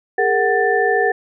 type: tone cluster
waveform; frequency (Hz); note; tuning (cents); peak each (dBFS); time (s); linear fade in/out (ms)
sine; 407.4 / 460.5 / 744 / 1772; G#4 / A#4 / F#5 / A6; -33 / -21 / +9 / +12; -19; 0.18-1.12; 5
effects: none